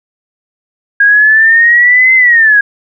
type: exponential two-way sweep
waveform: sine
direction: up then down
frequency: 1627 to 2073 to 1627 Hz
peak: -3 dBFS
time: 1-2.61 s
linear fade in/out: 5 ms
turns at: 2.15 s
effects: none